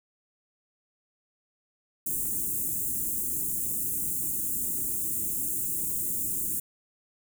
white band-stop noise, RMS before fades -30 dBFS, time 2.06-6.6 s, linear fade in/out 5 ms, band 370 to 7300 Hz, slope 48 dB/octave, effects none

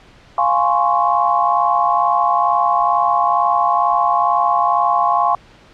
sine chord, Db major seventh, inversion first, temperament equal, 698.5 / 830.6 / 1046.5 / 1108.7 Hz, F5 / Ab5 / C6 / Db6, 0 / 0 / 0 / 0 cents, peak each -18 dBFS, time 0.38-5.35 s, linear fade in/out 2 ms, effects pink hiss -46 dBFS RMS until 5.73 s + low-pass 4000 Hz 12 dB/octave

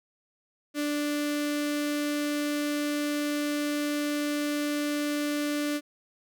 sawtooth tone with notch filter, 293.7 Hz, D4, in tune, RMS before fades -29 dBFS, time 0.74-5.81 s, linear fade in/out 50 ms, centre 900 Hz, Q 1.9, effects none

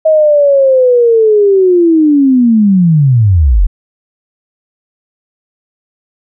sine linear sweep, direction down, 637 to 36.52 Hz, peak -4 dBFS, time 0.05-3.67 s, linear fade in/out 10 ms, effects none

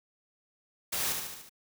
white noise with echo, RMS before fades -32 dBFS, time 0.92-1.13 s, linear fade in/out 10 ms, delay 73 ms, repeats 5, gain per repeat -4 dB, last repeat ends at 1.495 s, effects none

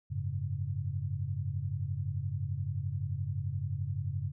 sine chord, F# suspended second, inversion none, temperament just, 92.5 / 104.06 / 138.75 Hz, F#2 / G#2 / C#3, 0 / +4 / +2 cents, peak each -36 / -36 / -36 dBFS, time 0.1-4.32 s, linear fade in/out 20 ms, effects none

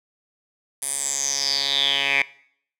10% pulse tone with band-pass filter sweep, 139 Hz, C#3, 5 cents sharp, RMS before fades -23 dBFS, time 0.82-2.22 s, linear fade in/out 2 ms, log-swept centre 10000 to 2300 Hz, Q 7.3, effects noise-tail reverb RT60 0.6 s tail -20 dB re dry

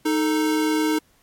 square tone pair together, 311.1 / 440 Hz, D#4 / A4, 0 / 0 cents, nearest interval tritone, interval 600 cents, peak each -20 / -27 dBFS, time 0.05-0.99 s, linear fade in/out 10 ms, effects pink hiss -60 dBFS RMS until 1.22 s + MP3 64 kbps

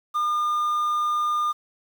triangle tone with quantisation, 1209 Hz, D6, 50 cents sharp, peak -19 dBFS, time 0.14-1.53 s, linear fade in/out 20 ms, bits 8, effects none

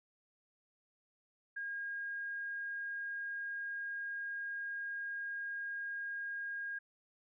sine tone, 1625 Hz, G#6, 38 cents flat, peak -38 dBFS, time 1.56-6.79 s, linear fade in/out 10 ms, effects none

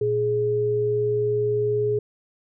sine tone pair together, 117.5 / 418.7 Hz, A#2 / G#4, +14 / +14 cents, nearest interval octave + minor seventh, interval 2200 cents, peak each -28 / -20 dBFS, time 0.01-1.99 s, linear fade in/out 5 ms, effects none

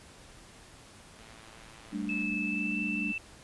click train, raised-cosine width 0.3 ms, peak -37 dBFS, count 117, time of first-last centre 1.19-2.226 s, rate 112 Hz
sine chord, G suspended second, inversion none, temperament just, 196 / 220.5 / 294 Hz, G3 / A3 / D4, 0 / +4 / +2 cents, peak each -36 dBFS, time 1.92-3.13 s, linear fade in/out 20 ms
sine tone with pitch glide, 2619 to 2657 Hz, E7 to E7, -12 to +13 cents, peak -32 dBFS, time 2.09-3.18 s, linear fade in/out 2 ms, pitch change +25 cents, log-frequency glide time 2.39-2.77 s
effects pink hiss -53 dBFS RMS until 3.43 s + resampled to 24000 Hz

